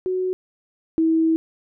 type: tone pair in turn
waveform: sine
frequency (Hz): 370 / 323.5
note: F#4 / E4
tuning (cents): 0 / -32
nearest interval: major second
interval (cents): 232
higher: first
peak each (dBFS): -20 / -15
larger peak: second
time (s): 0.06-0.33 / 0.98-1.36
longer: second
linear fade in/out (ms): 0
effects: none